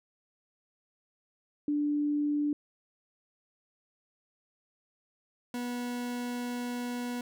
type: tone pair in turn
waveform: sine / 40% pulse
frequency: 293.7 / 243.9 Hz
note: D4 / B3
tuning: 0 / -21 cents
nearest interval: minor third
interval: 321 cents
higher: first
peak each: -26 / -32 dBFS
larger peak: first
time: 1.68-2.53 / 5.54-7.21 s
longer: second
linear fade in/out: 2 ms
effects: none